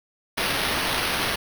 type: noise with sample-and-hold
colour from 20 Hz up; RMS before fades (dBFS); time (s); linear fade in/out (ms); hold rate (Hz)
white; -25; 0.37-1.36; 10; 7350
effects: none